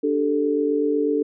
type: chord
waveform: sine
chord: D suspended fourth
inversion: none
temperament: equal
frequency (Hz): 293.7 / 392 / 440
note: D4 / G4 / A4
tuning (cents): 0 / 0 / 0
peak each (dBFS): -22 / -27 / -21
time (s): 0.03-1.23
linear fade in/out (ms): 10
effects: none